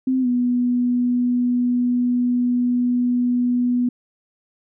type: tone with pitch glide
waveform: sine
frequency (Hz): 259.8 to 245.4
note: C4 to B3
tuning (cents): -12 to -11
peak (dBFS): -16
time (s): 0.07-3.89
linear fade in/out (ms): 5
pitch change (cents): -99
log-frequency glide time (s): 0.21-0.27
effects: none